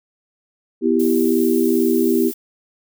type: chord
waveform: sine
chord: E minor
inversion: second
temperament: equal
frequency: 246.9 / 329.6 / 392 Hz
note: B3 / E4 / G4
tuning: 0 / 0 / 0 cents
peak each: -18 dBFS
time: 0.81-2.32 s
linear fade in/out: 50 ms
type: noise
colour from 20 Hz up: violet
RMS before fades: -31 dBFS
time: 0.99-2.34 s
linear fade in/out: 10 ms
effects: none